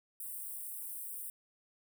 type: high-pass noise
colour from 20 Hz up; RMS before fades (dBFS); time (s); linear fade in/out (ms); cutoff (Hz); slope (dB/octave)
white; -43; 0.2-1.3; 2; 8300; 96
effects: none